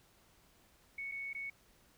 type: tone with dropouts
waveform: sine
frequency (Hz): 2217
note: C#7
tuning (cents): 0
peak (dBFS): -39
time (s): 0.98-1.5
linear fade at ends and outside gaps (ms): 5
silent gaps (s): 1.115-1.119 / 1.332-1.348
effects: pink hiss -67 dBFS RMS until 1.97 s